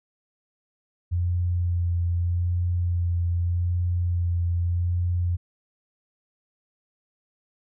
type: tone with vibrato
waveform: sine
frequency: 87.31 Hz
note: F2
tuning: in tune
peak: -21 dBFS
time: 1.11-5.37 s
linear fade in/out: 20 ms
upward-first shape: sine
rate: 0.82 Hz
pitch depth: 18 cents each way
effects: none